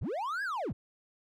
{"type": "linear two-way sweep", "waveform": "triangle", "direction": "up then down", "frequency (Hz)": [46.36, 1696, 46.36], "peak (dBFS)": -30, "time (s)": [0.01, 0.73], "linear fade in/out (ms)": 10, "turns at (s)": 0.43, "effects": []}